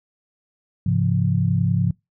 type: tone cluster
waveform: sine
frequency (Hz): 103.5 / 134 / 172.5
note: G#2 / C3 / F3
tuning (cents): -5 / +42 / -21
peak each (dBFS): -21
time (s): 0.86-1.91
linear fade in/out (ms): 5
effects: noise-tail reverb RT60 0.2 s tail -25 dB re dry